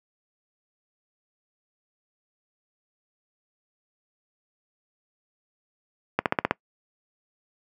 accelerating click train, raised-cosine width 0.5 ms, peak -5 dBFS, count 6, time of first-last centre 6.19-6.51 s, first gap 68 ms, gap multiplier 0.97, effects noise-tail reverb RT60 0.1 s tail -23 dB re dry + high-pass 150 Hz 12 dB/octave

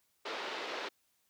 pink band-pass noise, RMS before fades -40 dBFS, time 0.25-0.89 s, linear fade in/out 10 ms, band 360 to 4400 Hz, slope 24 dB/octave, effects white hiss -75 dBFS RMS until 1.29 s

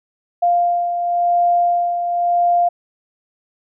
sine beating tone pair, 698.5 / 699.44 Hz, F5 / F5, 0 / +2 cents, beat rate 0.94 Hz, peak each -14 / -23 dBFS, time 0.42-2.69 s, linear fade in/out 10 ms, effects none

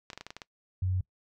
clicks, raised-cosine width 0.2 ms, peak -23 dBFS, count 8, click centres 0.102 / 0.132 / 0.176 / 0.21 / 0.266 / 0.305 / 0.366 / 0.418 s
sine tone, 92.6 Hz, F#2, 2 cents sharp, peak -26 dBFS, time 0.82-1.01 s, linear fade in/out 5 ms
effects noise-tail reverb RT60 0.1 s tail -22 dB re dry

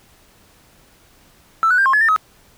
triangle tone with pitch steps, 1324 / 1480 / 1587 / 1068 / 1707 / 1800 / 1273 Hz, E6 / F#6 / G6 / C6 / G#6 / A6 / D#6, +7 / 0 / +21 / +35 / +47 / +39 / +39 cents, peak -8 dBFS, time 1.63-2.162 s, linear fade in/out 0 ms, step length 76 ms, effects tanh soft clip ceiling -9 dBFS + pink hiss -52 dBFS RMS until 2.57 s

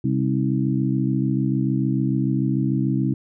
harmonic tone with a mistuned harmonic, 66.8 Hz, C2, 36 cents sharp, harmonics 2 / 3 / 4 / 5, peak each -22 / -24 / -25 / -26 dBFS, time 0.04-3.14 s, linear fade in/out 5 ms, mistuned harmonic 5, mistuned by -67 cents, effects none

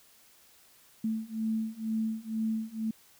sine beating tone pair, 220 / 222.1 Hz, A3 / A3, 0 / +16 cents, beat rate 2.1 Hz, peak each -33 / -32 dBFS, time 1.04-2.91 s, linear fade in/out 5 ms, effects white hiss -60 dBFS RMS until 3.19 s

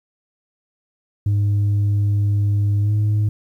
sine tone with pitch glide, 102.2 to 105.32 Hz, G#2 to G#2, -27 to +25 cents, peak -12 dBFS, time 1.26-3.29 s, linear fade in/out 5 ms, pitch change +52 cents, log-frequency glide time 2.81-2.92 s, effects tanh soft clip ceiling -14 dBFS + 9-bit

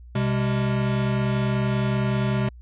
square tone pair together, 127.4 / 202.2 Hz, C3 / G#3, -46 / -46 cents, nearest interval minor sixth, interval 800 cents, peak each -23 / -26 dBFS, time 0.15-2.49 s, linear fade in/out 5 ms, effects added 60 Hz sine -41 dBFS peak until 2.61 s + resampled to 8000 Hz

